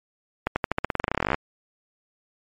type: accelerating click train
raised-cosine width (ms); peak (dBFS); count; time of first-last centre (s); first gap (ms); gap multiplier
0.5; -7; 23; 0.47-1.344; 90; 0.91
effects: MP3 64 kbps